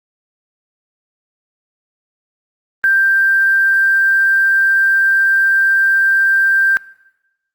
sine tone with quantisation, 1577 Hz, G6, 10 cents sharp, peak -9 dBFS, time 2.84-6.77 s, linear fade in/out 0 ms, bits 6, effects noise-tail reverb RT60 1.0 s tail -21 dB re dry + Opus 24 kbps

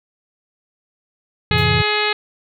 triangle chord, F major seventh, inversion none, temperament equal with one note detuned, 86.4 / 110 / 130.81 / 164.81 Hz, F2 / A2 / C3 / E3, -18 / 0 / 0 / 0 cents, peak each -20 dBFS, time 1.51-1.82 s, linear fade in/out 0 ms
harmonic tone, 421 Hz, G#4, 24 cents sharp, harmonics 1 / 2 / 3 / 4 / 5 / 6 / 7 / 8 / 9 / 10, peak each -23 / -25 / -26 / -25 / -24 / -24 / -28 / -29 / -28 / -27 dBFS, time 1.51-2.13 s, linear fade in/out 5 ms
white noise with exponential decay, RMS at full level -39 dBFS, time 1.58-1.77 s, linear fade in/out 0 ms, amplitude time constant 41 ms
effects none

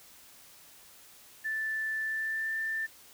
sine tone with pitch glide, 1760 to 1781.5 Hz, A6 to A6, 0 to +21 cents, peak -30 dBFS, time 1.44-2.87 s, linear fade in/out 20 ms, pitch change +21 cents, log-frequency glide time 2.03-2.55 s, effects white hiss -55 dBFS RMS until 3.13 s

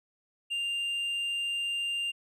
sine tone with tanh clipping, 2794 Hz, F7, in tune, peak -30 dBFS, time 0.5-2.12 s, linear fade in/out 20 ms, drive 4 dB, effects none

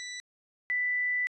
20% pulse / sine tone pair in turn, 1975.5 / 1983.8 Hz, B6 / B6, 0 / +7 cents, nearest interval unison, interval 7 cents, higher second, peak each -32 / -26 dBFS, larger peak second, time 0-0.2 / 0.7-1.27 s, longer second, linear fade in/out 0 ms, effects resampled to 24000 Hz

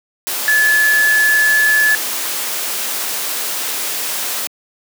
sine tone in noise, 1721 Hz, A6, 39 cents flat, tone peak -10 dBFS, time 0.48-1.95 s, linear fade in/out 0 ms, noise white, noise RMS -21 dBFS, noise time 0.27-4.47 s, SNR +8 dB, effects high-pass 300 Hz 12 dB/octave

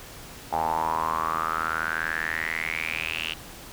sawtooth tone with band-pass filter sweep, 80.5 Hz, E2, 41 cents flat, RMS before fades -28 dBFS, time 0.52-3.34 s, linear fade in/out 10 ms, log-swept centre 810 to 2900 Hz, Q 8.5, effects pink hiss -43 dBFS RMS until 3.72 s

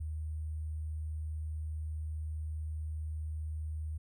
sine tone with sample-and-hold, 77.6 Hz, D#2, 4 cents flat, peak -35 dBFS, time 0-3.98 s, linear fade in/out 10 ms, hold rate 8820 Hz, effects none

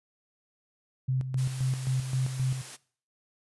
sine tone with tremolo, 130.3 Hz, C3, 7 cents flat, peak -24 dBFS, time 1.08-2.62 s, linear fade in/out 10 ms, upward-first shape square, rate 3.8 Hz, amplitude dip 60%
white high-pass noise, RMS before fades -43 dBFS, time 1.37-2.77 s, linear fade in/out 20 ms, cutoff 230 Hz, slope 24 dB/octave
effects noise-tail reverb RT60 0.5 s tail -21 dB re dry + resampled to 24000 Hz

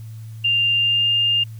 sine tone with pitch glide, 2794 to 2810 Hz, F7 to F7, 0 to +10 cents, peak -15 dBFS, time 0.44-1.44 s, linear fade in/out 10 ms, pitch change +10 cents, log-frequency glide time 0.76-1.06 s, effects added 111 Hz sine -32 dBFS peak until 1.59 s + white hiss -54 dBFS RMS until 1.59 s

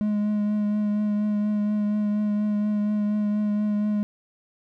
triangle tone with vibrato, 209.1 Hz, G#3, 12 cents sharp, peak -19 dBFS, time 0.01-4.03 s, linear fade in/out 0 ms, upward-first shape triangle, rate 4.2 Hz, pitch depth 20 cents each way, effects none

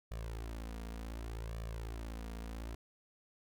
sawtooth tone with flanger, 56 Hz, A1, 31 cents sharp, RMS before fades -43 dBFS, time 0.11-2.75 s, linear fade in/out 5 ms, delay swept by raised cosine 1.7 to 4.3 ms, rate 0.67 Hz, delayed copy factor +0.75, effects none

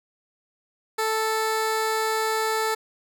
15% pulse tone, 440 Hz, A4, in tune, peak -16 dBFS, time 0.98-2.75 s, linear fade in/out 10 ms, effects none

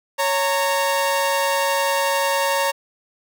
sawtooth tone pair together, 554.4 / 920.3 Hz, C#5 / A#5, 0 / -22 cents, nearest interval major sixth, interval 878 cents, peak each -17 dBFS, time 0.18-2.72 s, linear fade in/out 20 ms, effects none

